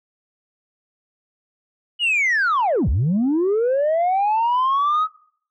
sine linear two-way sweep, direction down then up, 2960 to 54.5 to 1288 Hz, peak -14 dBFS, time 1.99-5.08 s, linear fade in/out 50 ms, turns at 2.89 s, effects noise-tail reverb RT60 0.6 s tail -24 dB re dry + tanh soft clip ceiling -14 dBFS

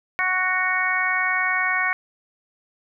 harmonic tone, 370 Hz, F#4, in tune, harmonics 2 / 3 / 4 / 5 / 6, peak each -30 / -27 / -26 / -24 / -24 dBFS, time 0.19-1.93 s, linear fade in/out 0 ms, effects none

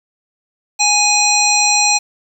harmonic tone, 830.6 Hz, G#5, in tune, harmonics 1 / 3 / 5 / 7 / 9, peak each -17 / -17 / -17 / -17 / -17 dBFS, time 0.79-1.99 s, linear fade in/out 20 ms, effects 7-bit

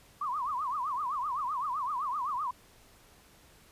sine tone with vibrato, 1098 Hz, C#6, 17 cents flat, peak -30 dBFS, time 0.21-2.51 s, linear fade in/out 5 ms, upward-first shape triangle, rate 7.8 Hz, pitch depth 260 cents each way, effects pink hiss -59 dBFS RMS until 3.71 s + resampled to 32000 Hz

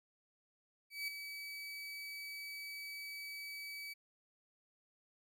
30% pulse tone with ADSR envelope, 2287 Hz, D7, 47 cents flat, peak -34 dBFS, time 0.9-3.94 s, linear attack 180 ms, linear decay 3 ms, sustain -8 dB, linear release 16 ms, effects none

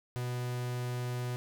45% pulse tone, 123.47 Hz, B2, in tune, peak -33 dBFS, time 0.16-1.36 s, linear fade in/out 0 ms, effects none

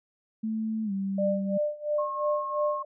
sine tone with pitch glide, 220 to 194.87 Hz, A3 to G3, 0 to -10 cents, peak -27 dBFS, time 0.43-1.58 s, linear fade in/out 10 ms, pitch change -210 cents, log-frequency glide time 0.84-0.92 s
sine tone with tremolo, 596 Hz, D5, 25 cents sharp, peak -23 dBFS, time 1.18-2.85 s, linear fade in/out 5 ms, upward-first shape sine, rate 2.9 Hz, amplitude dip 90%
sine tone, 1080 Hz, C#6, 45 cents flat, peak -30 dBFS, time 1.98-2.83 s, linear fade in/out 10 ms
effects none

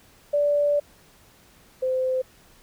sine tone pair in turn, 582 / 516.1 Hz, D5 / C5, -16 / -24 cents, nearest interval major second, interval 208 cents, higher first, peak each -18 / -21 dBFS, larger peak first, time 0.33-0.8 / 1.82-2.22 s, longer first, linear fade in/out 10 ms, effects pink hiss -55 dBFS RMS until 2.62 s

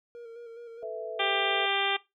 triangle tone with vibrato, 466.2 Hz, A#4, in tune, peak -39 dBFS, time 0.15-0.83 s, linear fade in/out 0 ms, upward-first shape square, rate 4.8 Hz, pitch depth 28 cents each way
sine chord, A suspended second, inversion none, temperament just, 440 / 495 / 660 Hz, A4 / B4 / E5, 0 / +4 / +2 cents, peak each -37 / -39 / -35 dBFS, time 0.82-1.67 s, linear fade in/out 20 ms
harmonic tone, 395.8 Hz, G4, 17 cents sharp, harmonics 1 / 2 / 3 / 4 / 5 / 6 / 7 / 8 / 9, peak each -35 / -31 / -34 / -36 / -35 / -33 / -35 / -31 / -34 dBFS, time 1.19-1.97 s, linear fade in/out 10 ms
effects noise-tail reverb RT60 0.2 s tail -19 dB re dry

